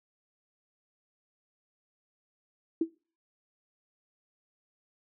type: tone with exponential decay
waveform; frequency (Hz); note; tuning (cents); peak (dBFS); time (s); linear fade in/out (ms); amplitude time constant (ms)
sine; 327.6; E4; -11; -20; 2.81-2.9; 5; 19
effects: noise-tail reverb RT60 0.4 s tail -25 dB re dry